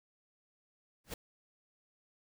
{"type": "noise with exponential growth", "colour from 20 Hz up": "pink", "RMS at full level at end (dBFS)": -35, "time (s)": [1.04, 1.14], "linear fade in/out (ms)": 5, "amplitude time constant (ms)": 20, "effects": []}